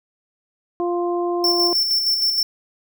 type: harmonic tone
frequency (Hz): 349.2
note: F4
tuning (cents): 0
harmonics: 1 / 2 / 3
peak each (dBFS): -20 / -26 / -30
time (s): 0.8-1.73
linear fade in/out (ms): 0
type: tone with tremolo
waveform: square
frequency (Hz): 5390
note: E8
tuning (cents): +38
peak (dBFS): -16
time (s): 1.44-2.43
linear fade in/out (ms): 2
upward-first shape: square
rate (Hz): 6.4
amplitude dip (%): 40
effects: none